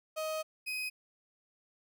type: tone pair in turn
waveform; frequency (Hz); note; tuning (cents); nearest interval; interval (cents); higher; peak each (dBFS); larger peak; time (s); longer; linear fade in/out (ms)
35% pulse; 628 / 2512; D#5 / D#7; +16 / +16; 2 octaves; 2400; second; -32 / -33; first; 0.16-0.43 / 0.66-0.9; first; 20
effects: none